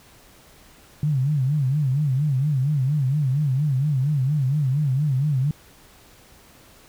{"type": "tone with vibrato", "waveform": "sine", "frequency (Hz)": 140, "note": "C#3", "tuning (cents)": 18, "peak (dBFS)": -18, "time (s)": [1.03, 5.51], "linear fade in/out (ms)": 2, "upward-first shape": "sine", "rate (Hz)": 4.3, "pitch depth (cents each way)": 160, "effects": ["pink hiss -51 dBFS RMS until 6.88 s"]}